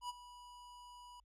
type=tone with ADSR envelope; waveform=square; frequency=978 Hz; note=B5; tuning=17 cents flat; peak=-39 dBFS; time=0.01-1.2 s; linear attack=83 ms; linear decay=24 ms; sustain=-15 dB; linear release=3 ms; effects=added 50 Hz sine -69 dBFS peak until 1.24 s + low-pass 10000 Hz 12 dB/octave